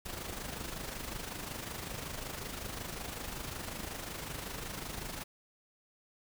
pink noise with amplitude modulation, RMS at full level -39 dBFS, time 0.05-5.24 s, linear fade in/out 10 ms, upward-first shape sine, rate 25.4 Hz, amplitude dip 55%, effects none

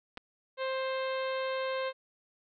clicks, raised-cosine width 0.3 ms, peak -26 dBFS, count 2, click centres 0.173 / 0.177 s
harmonic tone, 526 Hz, C5, 9 cents sharp, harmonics 1 / 2 / 3 / 4 / 5 / 6 / 7 / 8, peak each -32 / -38 / -42 / -44 / -46 / -48 / -49 / -50 dBFS, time 0.57-1.93 s, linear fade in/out 50 ms
effects none

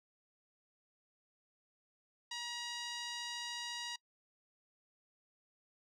5% pulse tone with low-pass filter, 954 Hz, A#5, 40 cents sharp, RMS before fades -43 dBFS, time 2.31-3.96 s, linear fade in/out 5 ms, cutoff 4600 Hz, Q 1.2, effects noise-tail reverb RT60 0.1 s tail -24 dB re dry

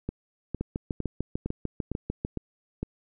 two click trains, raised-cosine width 3 ms, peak -17 / -16 dBFS, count 7 / 12, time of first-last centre 0.09-2.83 / 0.61-2.249 s, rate 2.19 / 6.71 Hz, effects none

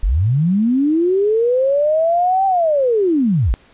sine linear two-way sweep, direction up then down, 36.91 to 784 to 36.91 Hz, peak -12 dBFS, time 0.03-3.54 s, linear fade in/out 0 ms, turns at 2.46 s, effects pink hiss -50 dBFS RMS until 3.73 s + resampled to 8000 Hz

